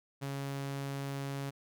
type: tone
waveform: sawtooth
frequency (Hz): 138.59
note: C#3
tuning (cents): 0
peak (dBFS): -32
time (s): 0.21-1.51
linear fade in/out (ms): 20
effects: none